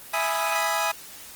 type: chord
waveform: 25% pulse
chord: E major seventh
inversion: none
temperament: equal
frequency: 659.3 / 830.6 / 987.8 / 1244.5 Hz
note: E5 / G#5 / B5 / D#6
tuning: 0 / 0 / 0 / 0 cents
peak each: -25 / -24 / -25 / -25 dBFS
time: 0.13-0.92 s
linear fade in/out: 10 ms
effects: white hiss -43 dBFS RMS until 1.35 s + Opus 24 kbps